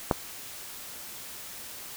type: clicks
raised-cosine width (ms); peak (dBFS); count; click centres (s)
1; -7 / -27; 2; 0.112 / 0.124
effects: white hiss -42 dBFS RMS until 1.96 s